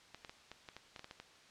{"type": "clicks", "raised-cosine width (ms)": 0.2, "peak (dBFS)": -30, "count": 11, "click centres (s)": [0.146, 0.248, 0.295, 0.516, 0.688, 0.766, 0.962, 0.994, 1.044, 1.111, 1.2], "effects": ["white hiss -61 dBFS RMS until 1.5 s", "low-pass 5000 Hz 12 dB/octave"]}